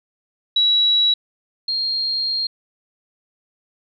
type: tone pair in turn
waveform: sine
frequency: 3900 / 4223 Hz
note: B7 / C8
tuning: -23 / +15 cents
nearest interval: minor second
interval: 138 cents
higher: second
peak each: -13 / -19 dBFS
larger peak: first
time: 0.56-1.14 / 1.68-2.47 s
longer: second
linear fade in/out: 5 ms
effects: none